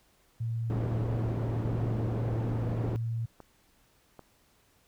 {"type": "tone", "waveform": "sine", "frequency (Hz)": 114.6, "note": "A#2", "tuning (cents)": -29, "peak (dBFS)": -29, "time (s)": [0.4, 3.26], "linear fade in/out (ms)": 10}
{"type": "low-pass noise", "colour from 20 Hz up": "white", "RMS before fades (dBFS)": -35, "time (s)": [0.7, 2.96], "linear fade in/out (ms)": 0, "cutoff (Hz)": 360, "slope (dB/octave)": 12}
{"type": "clicks", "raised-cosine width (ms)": 1, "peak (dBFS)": -32, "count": 2, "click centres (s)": [3.403, 4.193]}
{"effects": ["pink hiss -66 dBFS RMS until 4.87 s"]}